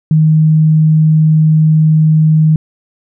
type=tone; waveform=sine; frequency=156.4 Hz; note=D#3; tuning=9 cents sharp; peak=-5 dBFS; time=0.11-2.56 s; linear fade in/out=2 ms; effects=none